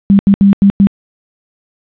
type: tone bursts at uneven times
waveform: sine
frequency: 198.4 Hz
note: G3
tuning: 21 cents sharp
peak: -3 dBFS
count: 5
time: 0.1-0.19 / 0.27-0.34 / 0.41-0.53 / 0.62-0.7 / 0.8-0.87 s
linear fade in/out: 0 ms
effects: resampled to 8000 Hz + 7-bit